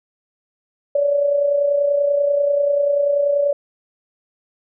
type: tone with amplitude modulation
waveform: sine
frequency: 572 Hz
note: D5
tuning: 46 cents flat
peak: -12 dBFS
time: 0.95-3.53 s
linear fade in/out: 5 ms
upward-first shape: sine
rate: 30.3 Hz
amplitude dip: 50%
effects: none